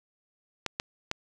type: clicks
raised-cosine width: 0.2 ms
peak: -12 dBFS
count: 3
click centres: 0.663 / 0.799 / 1.114 s
effects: none